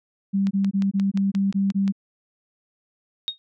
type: tone bursts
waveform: sine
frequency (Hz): 196.4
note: G3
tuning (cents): +4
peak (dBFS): -18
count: 8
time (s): 0.33-1.924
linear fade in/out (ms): 20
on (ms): 180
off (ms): 22
type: click train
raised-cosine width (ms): 0.2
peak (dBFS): -19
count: 9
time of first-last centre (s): 0.47-1.878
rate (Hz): 5.68
type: tone with exponential decay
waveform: sine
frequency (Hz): 3729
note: A#7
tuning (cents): 0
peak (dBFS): -19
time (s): 3.28-3.38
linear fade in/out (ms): 0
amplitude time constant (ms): 20
effects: none